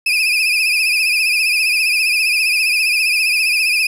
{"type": "tone with vibrato", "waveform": "35% pulse", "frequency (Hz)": 2509, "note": "D#7", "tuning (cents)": 14, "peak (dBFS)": -11, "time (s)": [0.06, 3.87], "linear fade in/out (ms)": 5, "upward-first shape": "triangle", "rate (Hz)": 15, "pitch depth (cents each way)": 100, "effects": ["low-pass 12000 Hz 12 dB/octave", "8-bit"]}